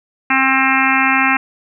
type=harmonic tone; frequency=265.7 Hz; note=C4; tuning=27 cents sharp; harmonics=1 / 3 / 4 / 5 / 6 / 7 / 8 / 9 / 10; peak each=-20 / -20 / -20 / -20 / -20 / -20 / -20 / -20 / -20 dBFS; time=0.3-1.37 s; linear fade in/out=5 ms; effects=none